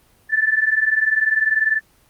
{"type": "tone pair together", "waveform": "sine", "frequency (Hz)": [1742.8, 1763], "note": ["A6", "A6"], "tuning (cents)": [-17, 3], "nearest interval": "unison", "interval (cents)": 20, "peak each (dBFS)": [-19, -17], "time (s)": [0.29, 1.81], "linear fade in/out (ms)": 50, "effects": ["pink hiss -56 dBFS RMS until 2.09 s", "Opus 24 kbps"]}